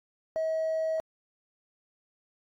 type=tone with hard clipping; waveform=triangle; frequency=640 Hz; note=D#5; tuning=49 cents sharp; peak=-26 dBFS; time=0.36-1 s; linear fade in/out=0 ms; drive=2 dB; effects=AAC 64 kbps